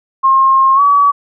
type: tone with pitch glide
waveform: sine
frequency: 1069 to 1139.1 Hz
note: C6 to C#6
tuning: +37 to +47 cents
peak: -6 dBFS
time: 0.23-1.12 s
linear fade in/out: 20 ms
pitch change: +110 cents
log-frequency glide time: 0.75-0.81 s
effects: none